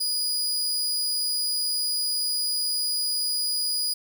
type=tone; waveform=sawtooth; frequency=4911 Hz; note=D#8; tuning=23 cents flat; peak=-21 dBFS; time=0-3.94 s; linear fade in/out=10 ms; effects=10-bit